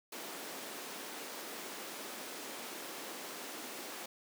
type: high-pass noise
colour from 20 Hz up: pink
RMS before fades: -45 dBFS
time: 0.12-4.06 s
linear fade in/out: 5 ms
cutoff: 250 Hz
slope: 24 dB/octave
effects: none